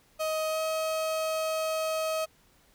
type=tone with pitch glide; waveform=35% pulse; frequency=629 to 634.8 Hz; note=D#5 to D#5; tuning=+19 to +35 cents; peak=-26 dBFS; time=0.19-2.26 s; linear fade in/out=20 ms; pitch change=+16 cents; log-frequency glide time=0.5-0.59 s; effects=pink hiss -63 dBFS RMS until 2.74 s